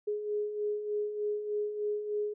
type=beating tone pair; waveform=sine; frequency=415.3 / 418.6 Hz; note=G#4 / G#4; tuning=0 / +14 cents; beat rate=3.3 Hz; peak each=-39 / -31 dBFS; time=0.07-2.34 s; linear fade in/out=10 ms; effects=none